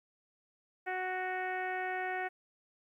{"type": "tone with frequency modulation", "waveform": "sine", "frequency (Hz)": 740, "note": "F#5", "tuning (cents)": 0, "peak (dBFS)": -33, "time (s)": [0.86, 2.29], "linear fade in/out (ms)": 20, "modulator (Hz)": 370, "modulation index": 3.8, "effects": ["12-bit"]}